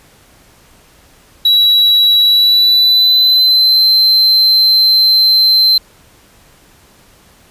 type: tone with pitch glide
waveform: triangle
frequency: 3904 to 4100 Hz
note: B7 to C8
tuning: -21 to -36 cents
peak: -5 dBFS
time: 1.45-5.78 s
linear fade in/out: 5 ms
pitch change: +85 cents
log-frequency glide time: 2.2-3.85 s
effects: pink hiss -46 dBFS RMS until 7.5 s + resampled to 32000 Hz